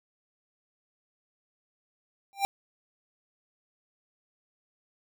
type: tone with exponential growth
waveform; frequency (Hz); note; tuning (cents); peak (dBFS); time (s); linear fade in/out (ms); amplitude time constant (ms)
square; 791; G5; +15; -21; 2.33-2.45; 0; 26
effects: none